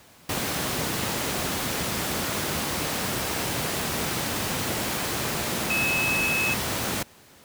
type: tone in noise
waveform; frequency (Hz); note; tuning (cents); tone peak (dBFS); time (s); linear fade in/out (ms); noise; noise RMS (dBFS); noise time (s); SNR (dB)
sine; 2584; E7; -35; -23; 5.7-6.54; 5; pink; -27; 0.29-7.03; +1
effects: pink hiss -52 dBFS RMS until 7.44 s + high-pass 100 Hz 12 dB/octave